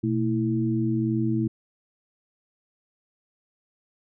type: tone cluster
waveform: sine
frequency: 122.3 / 224.3 / 327.1 Hz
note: B2 / A3 / E4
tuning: -16 / +34 / -13 cents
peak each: -26 dBFS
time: 0.03-1.48 s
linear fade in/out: 10 ms
effects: none